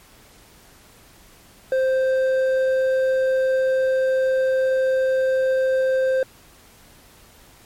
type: tone with hard clipping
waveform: sine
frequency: 523.3 Hz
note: C5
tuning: in tune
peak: -18 dBFS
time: 1.72-6.23 s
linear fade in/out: 2 ms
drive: 5 dB
effects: pink hiss -50 dBFS RMS until 7.65 s + MP3 64 kbps